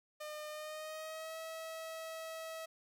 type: tone with pitch glide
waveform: sawtooth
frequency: 606 to 645.8 Hz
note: D#5 to E5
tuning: -46 to -36 cents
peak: -39 dBFS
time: 0.2-2.66 s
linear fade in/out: 10 ms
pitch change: +110 cents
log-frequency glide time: 0.49-1.38 s
effects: none